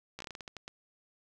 slowing click train, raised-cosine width 0.2 ms, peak -25 dBFS, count 11, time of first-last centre 0.19-0.679 s, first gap 14 ms, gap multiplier 1.26, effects none

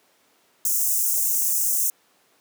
white high-pass noise, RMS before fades -22 dBFS, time 0.65-1.9 s, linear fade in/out 2 ms, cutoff 6100 Hz, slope 48 dB/octave, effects pink hiss -61 dBFS RMS until 2.4 s + high-pass 300 Hz 12 dB/octave

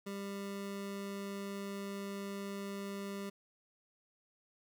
25% pulse tone, 198.9 Hz, G3, 25 cents sharp, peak -36 dBFS, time 0.06-3.3 s, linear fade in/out 10 ms, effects none

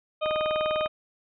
harmonic tone, 618 Hz, D#5, 12 cents flat, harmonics 1 / 2 / 4 / 5 / 6, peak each -25 / -31 / -37 / -39 / -41 dBFS, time 0.21-0.88 s, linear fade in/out 20 ms
click train, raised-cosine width 0.5 ms, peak -18 dBFS, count 13, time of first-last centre 0.26-0.86 s, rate 20 Hz
effects none

